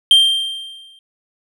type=tone with exponential decay; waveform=triangle; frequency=3167 Hz; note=G7; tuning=17 cents sharp; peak=-3 dBFS; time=0.11-0.99 s; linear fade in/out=1 ms; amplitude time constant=190 ms; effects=none